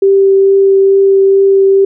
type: tone with vibrato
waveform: sine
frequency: 390.5 Hz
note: G4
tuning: 7 cents flat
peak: -4 dBFS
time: 0.02-1.85 s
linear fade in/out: 5 ms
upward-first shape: triangle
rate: 2.3 Hz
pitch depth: 9 cents each way
effects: none